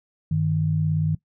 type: tone pair together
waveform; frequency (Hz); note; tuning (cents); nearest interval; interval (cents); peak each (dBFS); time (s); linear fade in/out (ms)
sine; 98 / 155.57; G2 / D#3; 0 / 0; minor sixth; 800; -26 / -20; 0.31-1.15; 5
effects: noise-tail reverb RT60 0.1 s tail -19 dB re dry